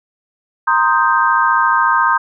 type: chord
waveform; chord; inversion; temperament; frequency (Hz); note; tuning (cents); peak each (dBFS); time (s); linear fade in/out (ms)
sine; C minor seventh; third; equal; 932.3 / 1046.5 / 1244.5 / 1568; Bb5 / C6 / Eb6 / G6; 0 / 0 / 0 / 0; -16; 0.67-2.18; 10
effects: none